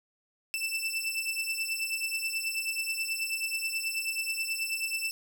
sawtooth beating tone pair, 2652 / 2661.3 Hz, E7 / E7, +10 / +16 cents, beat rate 9.3 Hz, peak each -30 dBFS, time 0.54-5.11 s, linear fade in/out 0 ms, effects none

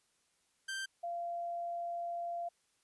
sawtooth / sine tone pair in turn, 1568 / 689.2 Hz, G6 / F5, 0 / -23 cents, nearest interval octave + major second, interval 1423 cents, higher first, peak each -34 / -36 dBFS, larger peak first, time 0.68-0.86 / 1.03-2.49 s, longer second, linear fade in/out 10 ms, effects white hiss -75 dBFS RMS until 2.83 s + resampled to 24000 Hz

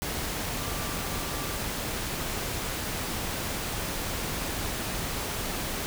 sine tone in noise, 1174.7 Hz, D6, in tune, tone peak -42 dBFS, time 0.59-1.56 s, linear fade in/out 0 ms, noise pink, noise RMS -32 dBFS, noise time 0.02-5.86 s, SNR -13 dB, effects none

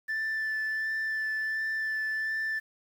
sine tone with vibrato, 1760 Hz, A6, in tune, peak -26 dBFS, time 0.08-2.6 s, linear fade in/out 20 ms, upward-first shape sine, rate 1.4 Hz, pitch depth 8 cents each way, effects tanh soft clip ceiling -27 dBFS + 9-bit

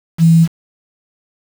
sine tone with quantisation, 164.81 Hz, E3, in tune, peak -5 dBFS, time 0.18-0.48 s, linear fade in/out 50 ms, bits 5, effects none

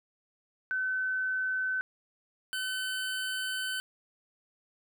sine / 25% pulse tone pair in turn, 1520 / 1520 Hz, F#6 / F#6, +46 / +46 cents, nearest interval unison, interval 0 cents, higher neither, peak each -28 / -28 dBFS, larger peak neither, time 0.71-1.81 / 2.53-3.8 s, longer second, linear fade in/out 0 ms, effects none

